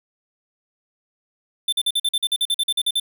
square tone bursts, 3547 Hz, A7, 13 cents sharp, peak -18 dBFS, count 15, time 1.68-2.999 s, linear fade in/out 5 ms, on 45 ms, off 46 ms, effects none

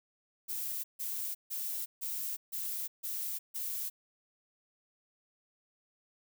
violet noise bursts, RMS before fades -37 dBFS, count 7, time 0.48-3.9 s, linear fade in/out 20 ms, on 360 ms, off 150 ms, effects none

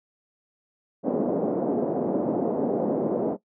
pink band-pass noise, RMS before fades -25 dBFS, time 1.03-3.37 s, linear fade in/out 50 ms, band 220 to 620 Hz, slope 24 dB/octave, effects noise-tail reverb RT60 0.1 s tail -17 dB re dry

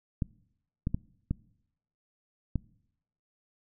clicks, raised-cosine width 5 ms, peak -16 dBFS, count 5, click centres 0.222 / 0.871 / 0.945 / 1.31 / 2.557 s, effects noise-tail reverb RT60 0.8 s tail -23 dB re dry

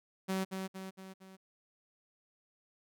sawtooth tone with echo, 190 Hz, F#3, 46 cents sharp, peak -28 dBFS, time 0.28-0.45 s, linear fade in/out 20 ms, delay 230 ms, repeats 4, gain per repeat -5 dB, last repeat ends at 1.37 s, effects none

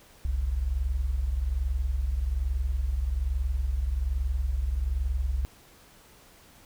sine tone pair together, 45.51 / 66.7 Hz, F#1 / C2, -28 / +34 cents, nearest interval perfect fifth, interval 662 cents, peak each -30 / -26 dBFS, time 0.25-5.45 s, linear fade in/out 0 ms, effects pink hiss -55 dBFS RMS until 6.65 s

